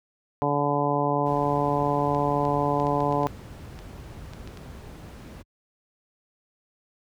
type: harmonic tone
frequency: 144.2 Hz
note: D3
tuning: 31 cents flat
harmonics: 1 / 2 / 3 / 4 / 5 / 6 / 7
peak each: -29 / -29 / -29 / -29 / -29 / -29 / -29 dBFS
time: 0.42-3.27 s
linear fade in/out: 0 ms
type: noise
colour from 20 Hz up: brown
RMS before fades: -37 dBFS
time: 1.25-5.43 s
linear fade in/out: 20 ms
type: clicks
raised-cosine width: 0.2 ms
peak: -26 dBFS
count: 11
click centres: 2.148 / 2.452 / 2.8 / 2.869 / 3.005 / 3.125 / 3.233 / 3.79 / 4.335 / 4.475 / 4.573 s
effects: high-pass 60 Hz 12 dB/octave